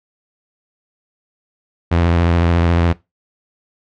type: tone with vibrato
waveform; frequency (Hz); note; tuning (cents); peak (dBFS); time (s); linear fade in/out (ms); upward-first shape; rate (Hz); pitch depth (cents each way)
sawtooth; 85.2; F2; -42; -8; 1.91-2.93; 10; sine; 14; 39
effects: noise-tail reverb RT60 0.2 s tail -19 dB re dry + low-pass 3000 Hz 12 dB/octave